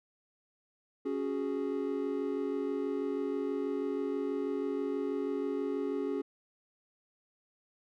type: chord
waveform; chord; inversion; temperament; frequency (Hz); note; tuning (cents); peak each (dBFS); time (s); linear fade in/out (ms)
triangle; C# suspended fourth; none; just; 277.2 / 369.6 / 415.8; C#4 / F#4 / G#4; 0 / -2 / +2; -33 / -35 / -33; 1.05-6.22; 10
effects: none